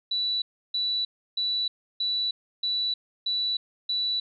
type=tone bursts; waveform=sine; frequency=3951 Hz; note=B7; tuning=in tune; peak=-24 dBFS; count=7; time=0.11-4.2 s; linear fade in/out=5 ms; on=310 ms; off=320 ms; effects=none